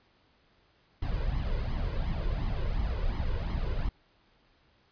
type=noise with flanger; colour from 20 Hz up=brown; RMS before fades=-30 dBFS; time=1.02-3.89 s; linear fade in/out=5 ms; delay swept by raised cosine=0.96 to 2.06 ms; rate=2.8 Hz; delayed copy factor=+0.65; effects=pink hiss -66 dBFS RMS until 4.91 s + resampled to 11025 Hz